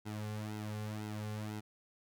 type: tone with flanger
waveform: sawtooth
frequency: 106.5 Hz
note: G#2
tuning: 44 cents sharp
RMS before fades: -41 dBFS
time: 0.05-1.61 s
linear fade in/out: 20 ms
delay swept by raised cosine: 1.7 to 3.2 ms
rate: 2 Hz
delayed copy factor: -0.8
effects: none